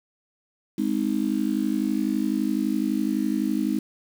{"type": "chord", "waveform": "sine", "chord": "Ab major", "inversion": "none", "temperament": "just", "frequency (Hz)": [207.7, 259.6, 311.5], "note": ["Ab3", "C4", "Eb4"], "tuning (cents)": [0, -13, 2], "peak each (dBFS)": -26, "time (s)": [0.78, 3.79], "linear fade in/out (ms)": 5, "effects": ["7-bit"]}